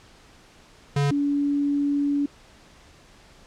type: tone pair in turn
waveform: square / sine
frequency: 142.4 / 285.7 Hz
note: C#3 / D4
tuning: +47 / -48 cents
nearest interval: octave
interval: 1205 cents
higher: second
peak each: -20 dBFS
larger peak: neither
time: 0.96-1.11 / 1.11-2.26 s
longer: second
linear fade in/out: 5 ms
effects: pink hiss -52 dBFS RMS until 3.46 s + low-pass 7000 Hz 12 dB/octave